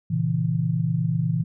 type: chord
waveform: sine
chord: A# diminished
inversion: none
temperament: equal with one note detuned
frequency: 116.54 / 136.53 / 164.81 Hz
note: A#2 / C#3 / E3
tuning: 0 / -26 / 0 cents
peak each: -26 / -26 / -23 dBFS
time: 0.1-1.44 s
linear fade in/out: 10 ms
effects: none